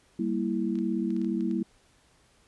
sine chord, E diminished, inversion first, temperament equal, 196 / 233.1 / 329.6 Hz, G3 / Bb3 / E4, 0 / 0 / 0 cents, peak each -30 dBFS, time 0.19-1.63 s, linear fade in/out 5 ms
clicks, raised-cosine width 0.2 ms, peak -34 dBFS, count 8, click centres 0.755 / 0.788 / 1.105 / 1.165 / 1.216 / 1.246 / 1.408 / 1.512 s
effects pink hiss -63 dBFS RMS until 2.47 s + resampled to 24000 Hz

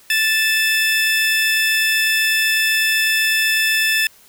30% pulse tone pair together, 1760 / 2626 Hz, A6 / E7, 0 / -7 cents, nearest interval perfect fifth, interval 693 cents, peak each -15 dBFS, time 0.1-4.07 s, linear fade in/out 2 ms, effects white hiss -49 dBFS RMS until 4.28 s

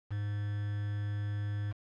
triangle tone with quantisation, 102.9 Hz, G#2, 16 cents flat, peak -30 dBFS, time 0.1-1.73 s, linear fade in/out 20 ms, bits 8, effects low-pass 3000 Hz 12 dB/octave

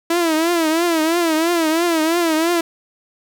sawtooth tone with vibrato, 329.6 Hz, E4, in tune, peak -11 dBFS, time 0.1-2.61 s, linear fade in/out 5 ms, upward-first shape triangle, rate 3 Hz, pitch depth 120 cents each way, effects none

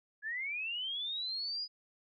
sine linear sweep, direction up, 1661.2 to 4978 Hz, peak -35 dBFS, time 0.22-1.68 s, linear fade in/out 50 ms, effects none

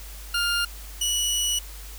20% pulse tone pair in turn, 1405 / 2938 Hz, F6 / F#7, +10 / -13 cents, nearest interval octave + minor second, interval 1277 cents, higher second, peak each -17 dBFS, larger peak neither, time 0.34-0.65 / 1.01-1.59 s, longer second, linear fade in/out 5 ms, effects added 50 Hz sine -38 dBFS peak until 1.98 s + white hiss -44 dBFS RMS until 1.98 s

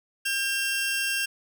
sawtooth tone pair together, 1600 / 2731 Hz, G6 / F7, +35 / -39 cents, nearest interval major sixth, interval 926 cents, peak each -25 / -24 dBFS, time 0.25-1.26 s, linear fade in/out 10 ms, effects none

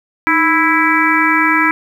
harmonic tone with a mistuned harmonic, 329.6 Hz, E4, in tune, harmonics 1 / 3 / 4 / 5 / 6 / 7, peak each -17 / -17 / -17 / -17 / -17 / -17 dBFS, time 0.27-1.71 s, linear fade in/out 0 ms, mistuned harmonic 1, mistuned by -100 cents, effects 7-bit

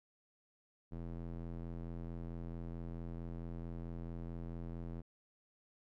square tone with band-pass filter, 42.26 Hz, E1, 44 cents sharp, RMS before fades -44 dBFS, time 0.91-5.02 s, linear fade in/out 20 ms, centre 200 Hz, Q 0.64, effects none

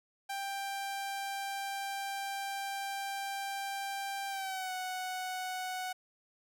sawtooth tone with pitch glide, 789 to 740.4 Hz, G5 to F#5, +11 to +1 cents, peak -32 dBFS, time 0.29-5.93 s, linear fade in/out 10 ms, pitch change -110 cents, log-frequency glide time 4.29-4.72 s, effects none

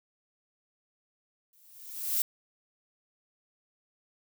violet noise with exponential growth, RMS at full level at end -25 dBFS, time 1.53-2.22 s, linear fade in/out 1 ms, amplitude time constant 150 ms, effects none

